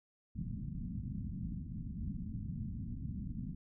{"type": "low-pass noise", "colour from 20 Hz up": "white", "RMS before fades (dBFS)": -41, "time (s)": [0.35, 3.55], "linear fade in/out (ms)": 10, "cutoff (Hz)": 230, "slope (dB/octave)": 48, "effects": []}